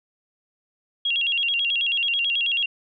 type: tone with vibrato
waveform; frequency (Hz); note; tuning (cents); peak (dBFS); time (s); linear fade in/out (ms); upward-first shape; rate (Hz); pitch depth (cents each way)
sine; 3020; F#7; +35; -20; 1.05-2.66; 5; square; 9.2; 150
effects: none